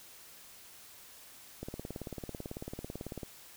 click train, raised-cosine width 2 ms, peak -26 dBFS, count 30, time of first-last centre 1.63-3.232 s, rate 18.1 Hz, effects white hiss -54 dBFS RMS until 3.56 s

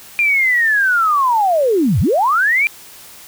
sine linear two-way sweep, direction down then up, 2413 to 73.42 to 2413 Hz, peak -11 dBFS, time 0.19-2.67 s, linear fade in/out 0 ms, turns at 2 s, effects white hiss -39 dBFS RMS until 3.27 s

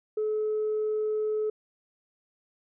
sine tone, 429.2 Hz, A4, 43 cents flat, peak -24 dBFS, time 0.17-1.5 s, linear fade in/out 5 ms, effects tanh soft clip ceiling -22 dBFS

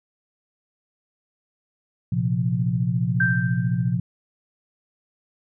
sine chord, Bb suspended second, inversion none, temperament equal, 116.54 / 130.81 / 174.61 Hz, Bb2 / C3 / F3, 0 / 0 / 0 cents, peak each -24 dBFS, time 2.12-4 s, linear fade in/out 5 ms
sine tone with exponential decay, 1568 Hz, G6, in tune, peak -16 dBFS, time 3.2-3.94 s, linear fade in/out 5 ms, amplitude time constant 160 ms
effects none

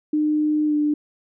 sine tone with pitch glide, 303.1 to 297.7 Hz, D#4 to D4, -45 to +24 cents, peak -17 dBFS, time 0.13-0.94 s, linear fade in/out 5 ms, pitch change -31 cents, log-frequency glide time 0.66-0.75 s, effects none

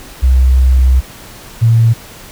sine tone pair in turn, 64.4 / 114.44 Hz, C2 / A#2, -27 / -31 cents, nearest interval minor seventh, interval 996 cents, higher second, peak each -5 dBFS, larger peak neither, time 0.22-1.01 / 1.61-1.94 s, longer first, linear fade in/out 20 ms, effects pink hiss -34 dBFS RMS until 2.31 s

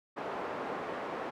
pink band-pass noise, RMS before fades -38 dBFS, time 0.16-1.31 s, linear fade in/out 20 ms, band 380 to 1200 Hz, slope 12 dB/octave, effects none

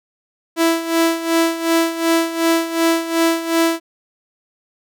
sawtooth tone with tremolo, 330.6 Hz, E4, 5 cents sharp, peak -8 dBFS, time 0.56-3.8 s, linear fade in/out 50 ms, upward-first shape sine, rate 2.7 Hz, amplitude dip 75%, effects none

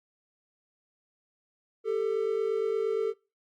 triangle tone pair together, 397 / 445.6 Hz, G4 / A4, +22 / +22 cents, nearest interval major second, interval 200 cents, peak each -29 / -25 dBFS, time 1.84-3.14 s, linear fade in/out 50 ms, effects noise-tail reverb RT60 0.3 s tail -24 dB re dry + Opus 48 kbps

